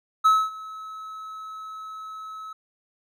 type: tone with ADSR envelope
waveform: triangle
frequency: 1292 Hz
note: E6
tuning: 35 cents flat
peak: -11 dBFS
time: 0.24-2.53 s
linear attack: 19 ms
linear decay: 240 ms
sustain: -22 dB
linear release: 5 ms
effects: none